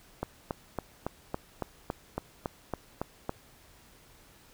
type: click train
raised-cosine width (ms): 1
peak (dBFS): -17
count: 12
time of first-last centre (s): 0.23-3.294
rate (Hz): 3.59
effects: pink hiss -58 dBFS RMS until 4.53 s